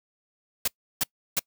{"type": "noise bursts", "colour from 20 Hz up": "white", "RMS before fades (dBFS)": -24, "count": 3, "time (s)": [0.65, 1.394], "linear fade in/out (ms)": 5, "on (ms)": 28, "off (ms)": 330, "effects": ["noise-tail reverb RT60 0.1 s tail -26 dB re dry"]}